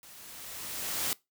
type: noise with level ramp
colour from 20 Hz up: white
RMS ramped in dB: -52 to -30 dBFS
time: 0.03-1.13 s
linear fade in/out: 0 ms
effects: noise-tail reverb RT60 0.2 s tail -21 dB re dry